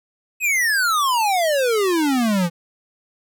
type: exponential sweep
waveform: square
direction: down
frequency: 2585 to 164.81 Hz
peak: -17 dBFS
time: 0.4-2.5 s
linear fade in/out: 50 ms
effects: none